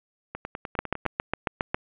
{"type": "two click trains", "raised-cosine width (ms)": 0.5, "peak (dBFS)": [-9, -18], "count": [8, 8], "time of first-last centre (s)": [[0.79, 1.745], [0.35, 1.054]], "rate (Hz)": [7.33, 9.94], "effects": ["resampled to 8000 Hz", "8-bit"]}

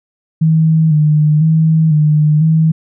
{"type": "tone with vibrato", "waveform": "sine", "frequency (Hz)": 155.6, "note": "D#3", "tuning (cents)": 0, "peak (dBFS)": -7, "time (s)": [0.41, 2.72], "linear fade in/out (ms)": 10, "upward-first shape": "square", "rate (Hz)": 1, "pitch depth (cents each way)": 45, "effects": []}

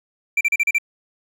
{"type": "tone bursts", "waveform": "triangle", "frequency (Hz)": 2349, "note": "D7", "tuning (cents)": 0, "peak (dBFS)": -13, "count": 6, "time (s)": [0.37, 0.784], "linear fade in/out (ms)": 5, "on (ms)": 39, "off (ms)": 36, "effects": []}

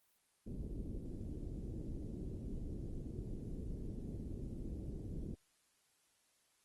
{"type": "low-pass noise", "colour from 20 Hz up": "pink", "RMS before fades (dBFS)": -44, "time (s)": [0.46, 5.35], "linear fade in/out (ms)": 10, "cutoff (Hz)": 370, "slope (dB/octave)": 24, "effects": ["white hiss -75 dBFS RMS until 6.64 s", "Opus 24 kbps"]}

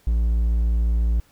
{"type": "tone", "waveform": "triangle", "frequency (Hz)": 57.1, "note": "A#1", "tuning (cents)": -35, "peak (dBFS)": -15, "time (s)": [0.07, 1.2], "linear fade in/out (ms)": 0, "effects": ["pink hiss -58 dBFS RMS until 1.31 s"]}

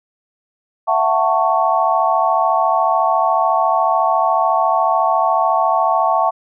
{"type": "chord", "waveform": "sine", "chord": "F# minor seventh", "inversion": "third", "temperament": "just", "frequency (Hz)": [666, 740, 888, 1110], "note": ["E5", "F#5", "A5", "C#6"], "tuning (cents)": [18, 0, 16, 2], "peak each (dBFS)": -18, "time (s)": [0.87, 6.31], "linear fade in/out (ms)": 20, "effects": []}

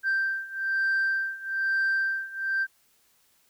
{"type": "beating tone pair", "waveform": "sine", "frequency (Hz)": [1568, 1569.1], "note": ["G6", "G6"], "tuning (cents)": [0, 1], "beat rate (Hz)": 1.1, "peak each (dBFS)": [-27, -25], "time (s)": [0.03, 2.67], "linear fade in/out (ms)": 50, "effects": ["tanh soft clip ceiling -20 dBFS", "white hiss -65 dBFS RMS until 3.49 s"]}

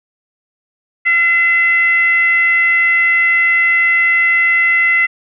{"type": "tone with frequency modulation", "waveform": "sine", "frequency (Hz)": 2037, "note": "C7", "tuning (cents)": -47, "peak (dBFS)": -9, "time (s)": [1.05, 5.07], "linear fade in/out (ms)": 20, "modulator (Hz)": 657, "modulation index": 0.42, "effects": []}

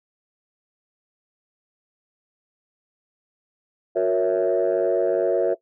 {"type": "chord", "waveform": "sine", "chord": "F# dominant seventh", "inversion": "none", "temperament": "equal with one note detuned", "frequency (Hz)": [363.8, 466.2, 554.4, 659.3], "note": ["F#4", "A#4", "C#5", "E5"], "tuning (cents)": [-29, 0, 0, 0], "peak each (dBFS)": -22, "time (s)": [3.95, 5.55], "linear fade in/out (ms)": 20, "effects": ["noise-tail reverb RT60 0.1 s tail -19 dB re dry", "tanh soft clip ceiling -12 dBFS"]}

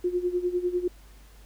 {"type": "tone with tremolo", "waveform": "sine", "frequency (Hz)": 356.9, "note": "F4", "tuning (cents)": 38, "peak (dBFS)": -21, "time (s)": [0.04, 0.88], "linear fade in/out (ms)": 5, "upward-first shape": "sine", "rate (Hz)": 10, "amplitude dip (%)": 80, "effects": ["added 50 Hz sine -49 dBFS peak until 1.45 s", "pink hiss -57 dBFS RMS until 1.45 s"]}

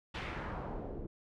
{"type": "noise with low-pass filter sweep", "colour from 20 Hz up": "pink", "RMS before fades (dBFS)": -41, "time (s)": [0.14, 1.07], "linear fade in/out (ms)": 10, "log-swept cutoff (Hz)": [3100, 340], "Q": 1.5, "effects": []}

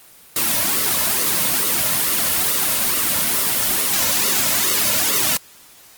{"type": "noise with flanger", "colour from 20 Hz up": "white", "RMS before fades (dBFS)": -18, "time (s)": [0.36, 5.37], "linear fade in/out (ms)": 2, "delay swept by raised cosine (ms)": [1.2, 2.6], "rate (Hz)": 2.3, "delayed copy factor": -0.9, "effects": ["white hiss -46 dBFS RMS until 5.97 s", "Opus 24 kbps"]}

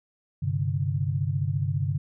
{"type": "chord", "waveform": "sine", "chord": "G suspended fourth", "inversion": "none", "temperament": "equal with one note detuned", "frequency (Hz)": [98, 131.95, 146.83], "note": ["G2", "C3", "D3"], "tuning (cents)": [0, 15, 0], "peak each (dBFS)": -28, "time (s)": [0.42, 1.98], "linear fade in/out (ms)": 10, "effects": []}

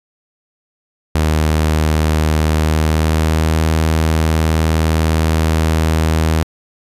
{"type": "tone with pitch glide", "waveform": "sawtooth", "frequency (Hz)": [77.78, 79.64], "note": ["D#2", "D#2"], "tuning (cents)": [0, 41], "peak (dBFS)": -8, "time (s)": [1.15, 6.43], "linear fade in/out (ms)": 0, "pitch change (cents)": 41, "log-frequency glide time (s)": [2.53, 3.63], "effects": ["resampled to 32000 Hz"]}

